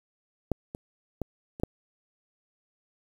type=clicks; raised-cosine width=2 ms; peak=-12 / -23 / -17 / -27 / -11 dBFS; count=5; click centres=0.517 / 0.749 / 1.217 / 1.599 / 1.635 s; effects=8-bit